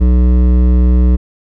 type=tone with hard clipping; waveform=sine; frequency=61.6 Hz; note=B1; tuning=4 cents flat; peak=-8 dBFS; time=0-1.17 s; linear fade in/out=20 ms; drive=12 dB; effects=none